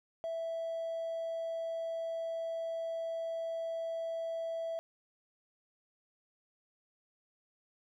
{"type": "tone with hard clipping", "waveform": "triangle", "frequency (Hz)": 659.3, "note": "E5", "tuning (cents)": 0, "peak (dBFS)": -35, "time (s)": [0.24, 4.79], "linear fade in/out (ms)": 0, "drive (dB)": 4, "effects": []}